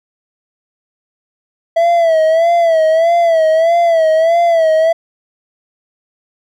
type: tone with vibrato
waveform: triangle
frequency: 659 Hz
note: E5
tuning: 1 cent flat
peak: -6 dBFS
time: 1.76-4.93 s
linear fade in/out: 10 ms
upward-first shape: sine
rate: 1.6 Hz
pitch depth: 75 cents each way
effects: none